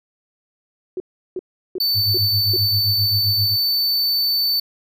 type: tone bursts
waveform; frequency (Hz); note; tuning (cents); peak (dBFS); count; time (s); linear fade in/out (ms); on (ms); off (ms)
sine; 368.3; F#4; -8; -22; 5; 0.97-2.565; 2; 31; 360
type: tone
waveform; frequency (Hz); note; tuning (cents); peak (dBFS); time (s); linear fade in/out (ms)
square; 4526; C#8; +35; -17; 1.8-4.6; 5
type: tone with tremolo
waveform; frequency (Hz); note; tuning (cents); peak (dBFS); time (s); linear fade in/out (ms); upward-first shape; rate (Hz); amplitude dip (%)
sine; 103.83; G#2; 0; -18; 1.94-3.57; 50; sine; 7.6; 90
effects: none